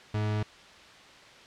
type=tone; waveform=40% pulse; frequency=106.2 Hz; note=G#2; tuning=39 cents sharp; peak=-26 dBFS; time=0.14-0.43 s; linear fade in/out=5 ms; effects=white hiss -51 dBFS RMS until 1.46 s + low-pass 4000 Hz 12 dB/octave